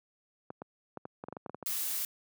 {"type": "clicks", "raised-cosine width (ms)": 1, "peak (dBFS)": -26, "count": 12, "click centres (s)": [0.504, 0.619, 0.973, 1.054, 1.239, 1.285, 1.326, 1.368, 1.462, 1.496, 1.546, 1.627]}
{"type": "noise", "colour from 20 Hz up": "blue", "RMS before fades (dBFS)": -34, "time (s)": [1.66, 2.05], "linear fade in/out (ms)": 2}
{"effects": ["high-pass 150 Hz 12 dB/octave"]}